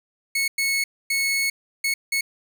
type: tone bursts at uneven times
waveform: sawtooth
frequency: 2198 Hz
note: C#7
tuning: 15 cents flat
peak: -17 dBFS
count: 5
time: 0.35-0.48 / 0.58-0.84 / 1.1-1.5 / 1.84-1.94 / 2.12-2.21 s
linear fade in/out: 5 ms
effects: none